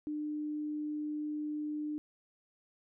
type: tone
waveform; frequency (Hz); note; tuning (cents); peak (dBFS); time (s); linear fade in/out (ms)
sine; 300.5; D4; +40; -34; 0.07-1.98; 0
effects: none